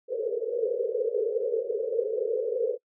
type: band-pass noise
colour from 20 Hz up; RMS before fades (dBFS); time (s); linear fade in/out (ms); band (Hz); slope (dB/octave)
white; -28; 0.08-2.78; 50; 420 to 510; 96
effects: noise-tail reverb RT60 0.1 s tail -26 dB re dry